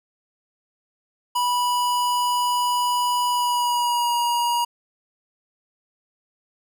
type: tone with pitch glide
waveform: square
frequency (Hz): 980 to 953.8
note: B5 to A#5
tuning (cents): -14 to +39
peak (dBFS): -20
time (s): 1.35-4.65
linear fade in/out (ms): 10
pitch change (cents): -47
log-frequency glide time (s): 3.29-4.15
effects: none